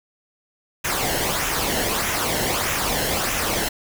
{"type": "noise with flanger", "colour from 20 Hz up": "pink", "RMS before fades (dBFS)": -23, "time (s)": [0.84, 3.69], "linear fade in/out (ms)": 10, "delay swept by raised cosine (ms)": [0.22, 0.85], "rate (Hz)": 1.6, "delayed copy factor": -0.55, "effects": []}